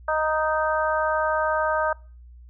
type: harmonic tone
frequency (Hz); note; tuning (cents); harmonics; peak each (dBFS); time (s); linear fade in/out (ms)
311.1; D#4; 0; 2 / 3 / 4 / 5; -24 / -26 / -27 / -28; 0.08-1.93; 5
effects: noise-tail reverb RT60 0.4 s tail -26 dB re dry + added 60 Hz sine -43 dBFS peak until 2.49 s